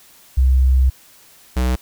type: tone pair in turn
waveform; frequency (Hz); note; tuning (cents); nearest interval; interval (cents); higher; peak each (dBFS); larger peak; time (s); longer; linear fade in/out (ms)
sine / square; 65 / 62.82; C2 / B1; -11 / +30; minor second; 59; first; -10 / -16; first; 0.37-0.9 / 1.56-1.76; first; 10
effects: white hiss -48 dBFS RMS until 1.81 s